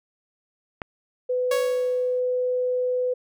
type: click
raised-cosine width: 0.5 ms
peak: -15 dBFS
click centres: 0.818 s
type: tone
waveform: sine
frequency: 501 Hz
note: B4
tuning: 25 cents sharp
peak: -21 dBFS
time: 1.29-3.14 s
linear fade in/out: 10 ms
type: tone with exponential decay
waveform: sawtooth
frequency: 555 Hz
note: C#5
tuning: 2 cents sharp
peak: -18 dBFS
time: 1.51-2.2 s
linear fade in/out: 5 ms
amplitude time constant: 150 ms
effects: none